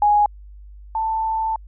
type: tone pair in turn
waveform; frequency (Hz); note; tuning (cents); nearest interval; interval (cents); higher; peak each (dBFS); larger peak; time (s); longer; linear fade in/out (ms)
sine; 830.6 / 886.3; G#5 / A5; 0 / +12; minor second; 112; second; -12 / -19; first; 0.02-0.26 / 0.95-1.56; second; 2
effects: added 50 Hz sine -38 dBFS peak until 1.67 s